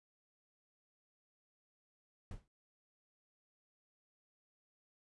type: noise with exponential decay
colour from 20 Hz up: brown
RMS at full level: -41 dBFS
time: 2.31-2.48 s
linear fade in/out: 2 ms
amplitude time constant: 36 ms
effects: resampled to 24000 Hz